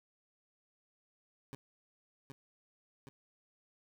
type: tone with echo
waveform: 20% pulse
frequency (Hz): 135.7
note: C#3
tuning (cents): -36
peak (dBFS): -39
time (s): 1.53-1.55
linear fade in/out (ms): 0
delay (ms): 770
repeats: 2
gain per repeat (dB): -3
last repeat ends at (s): 3.09
effects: none